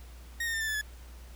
40% pulse tone with pitch steps, 1864.7 / 1832.7 / 1801.2 / 1770.2 / 1739.8 / 1709.9 Hz, A#6 / A#6 / A6 / A6 / A6 / A6, 0 / -30 / +40 / +10 / -20 / -50 cents, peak -29 dBFS, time 0.4-0.814 s, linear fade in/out 5 ms, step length 69 ms, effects added 60 Hz sine -45 dBFS peak until 1.35 s + pink hiss -56 dBFS RMS until 1.35 s

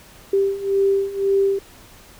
sine beating tone pair, 392 / 393.9 Hz, G4 / G4, 0 / +8 cents, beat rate 1.9 Hz, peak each -21 / -18 dBFS, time 0.33-1.59 s, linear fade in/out 5 ms, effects pink hiss -46 dBFS RMS until 2.19 s

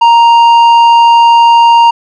sine tone with tanh clipping, 933 Hz, A#5, 1 cent sharp, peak -3 dBFS, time 0.01-1.91 s, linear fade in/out 10 ms, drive 8 dB, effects none

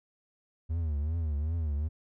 triangle tone with vibrato, 77.78 Hz, D#2, in tune, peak -26 dBFS, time 0.69-1.89 s, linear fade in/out 20 ms, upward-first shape triangle, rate 2.6 Hz, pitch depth 170 cents each way, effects none

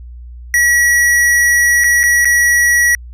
square tone with dropouts, 1926 Hz, B6, 44 cents flat, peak -9 dBFS, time 0.54-2.95 s, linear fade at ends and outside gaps 1 ms, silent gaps 1.838-1.842 / 2.032-2.037 / 2.247-2.254 s, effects added 60 Hz sine -29 dBFS peak until 3.13 s + resampled to 32000 Hz

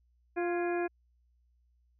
harmonic tone with a mistuned harmonic, 349.2 Hz, F4, in tune, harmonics 1 / 2 / 3 / 4 / 5 / 6 / 7, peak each -30 / -36 / -45 / -46 / -41 / -51 / -45 dBFS, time 0.36-0.88 s, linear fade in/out 20 ms, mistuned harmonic 5, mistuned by -74 cents, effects added 60 Hz sine -66 dBFS peak until 1.99 s

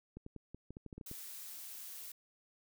clicks, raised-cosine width 3 ms, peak -34 dBFS, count 11, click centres 0.17 / 0.264 / 0.363 / 0.546 / 0.706 / 0.769 / 0.863 / 0.928 / 0.98 / 1.012 / 1.114 s
blue noise, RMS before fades -48 dBFS, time 1.06-2.12 s, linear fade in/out 5 ms
effects none

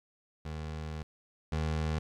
25% pulse tone pair in turn, 77.78 / 78.32 Hz, D#2 / D#2, 0 / +12 cents, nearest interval unison, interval 12 cents, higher second, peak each -33 / -26 dBFS, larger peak second, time 0.45-1.03 / 1.52-1.99 s, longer first, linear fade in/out 5 ms, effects low-pass 6000 Hz 12 dB/octave + 11-bit

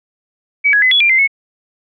sine tone with pitch steps, 2275 / 1670 / 2025 / 3384 / 2382 / 2078 / 2196 Hz, C#7 / G#6 / B6 / G#7 / D7 / C7 / C#7, +44 / +9 / +43 / +32 / +24 / -12 / -17 cents, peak -8 dBFS, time 0.64-1.277 s, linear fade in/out 20 ms, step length 91 ms, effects none

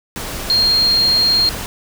sine tone in noise, 4221 Hz, C8, 14 cents sharp, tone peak -11 dBFS, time 0.5-1.49 s, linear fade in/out 0 ms, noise pink, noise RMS -26 dBFS, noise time 0.16-1.66 s, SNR +12 dB, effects none

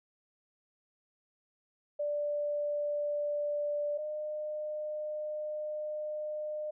sine tone pair in turn, 587.3 / 606.6 Hz, D5 / D#5, 0 / -44 cents, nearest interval minor second, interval 56 cents, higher second, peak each -30 / -34 dBFS, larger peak first, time 1.99-3.98 / 3.98-6.71 s, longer second, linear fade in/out 10 ms, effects none

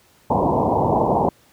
white low-pass noise, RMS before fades -18 dBFS, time 0.3-1.29 s, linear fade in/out 2 ms, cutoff 1000 Hz, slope 96 dB/octave, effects pink hiss -55 dBFS RMS until 1.52 s + high-pass 80 Hz 12 dB/octave

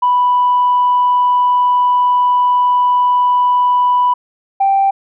sine tone pair in turn, 987.8 / 784 Hz, B5 / G5, 0 / 0 cents, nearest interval major third, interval 400 cents, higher first, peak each -8 / -8 dBFS, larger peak neither, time 0.02-4.14 / 4.6-4.91 s, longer first, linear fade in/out 10 ms, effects tanh soft clip ceiling -5 dBFS

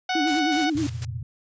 harmonic tone, 740 Hz, F#5, in tune, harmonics 1 / 2 / 3 / 4 / 5 / 6 / 7 / 8, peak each -25 / -30 / -31 / -34 / -34 / -38 / -39 / -41 dBFS, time 0.09-0.7 s, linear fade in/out 5 ms
sine tone with vibrato, 305.5 Hz, D#4, 32 cents flat, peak -22 dBFS, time 0.15-0.87 s, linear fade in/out 5 ms, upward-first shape sine, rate 9.6 Hz, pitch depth 120 cents each way
white noise with tremolo, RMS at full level -35 dBFS, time 0.27-1.05 s, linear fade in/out 2 ms, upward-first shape square, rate 4 Hz, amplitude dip 75%
sine chord, F suspended fourth, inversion none, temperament just, 87.31 / 116.41 / 130.96 Hz, F2 / Bb2 / C3, 0 / -2 / +2 cents, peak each -34 / -31 / -36 dBFS, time 0.75-1.23 s, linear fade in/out 5 ms
effects resampled to 16000 Hz

